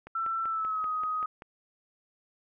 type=click train; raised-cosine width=0.5 ms; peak=-29 dBFS; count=8; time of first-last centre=0.07-1.421 s; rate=5.18 Hz
type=tone with pitch glide; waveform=sine; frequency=1338 to 1255.6 Hz; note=E6 to D#6; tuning=+25 to +15 cents; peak=-28 dBFS; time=0.15-1.26 s; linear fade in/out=5 ms; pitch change=-110 cents; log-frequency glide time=0.46-0.88 s
effects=none